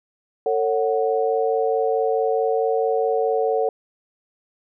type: chord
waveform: sine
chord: F# minor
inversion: first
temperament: equal with one note detuned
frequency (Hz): 449.8 / 554.4 / 740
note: A4 / C#5 / F#5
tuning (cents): +38 / 0 / 0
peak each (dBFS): -20 / -24 / -24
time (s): 0.46-3.69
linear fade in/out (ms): 2
effects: none